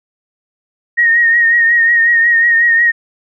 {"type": "tone with vibrato", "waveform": "sine", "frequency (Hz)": 1864.7, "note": "A#6", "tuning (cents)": 0, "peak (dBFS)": -7, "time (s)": [0.97, 2.92], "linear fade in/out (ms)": 20, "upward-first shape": "triangle", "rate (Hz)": 5.5, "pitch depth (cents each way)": 46, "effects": []}